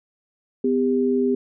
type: tone pair together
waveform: sine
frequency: 252 / 400 Hz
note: B3 / G4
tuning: +35 / +35 cents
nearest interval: minor sixth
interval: 800 cents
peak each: -20 dBFS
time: 0.64-1.35 s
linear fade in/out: 5 ms
effects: none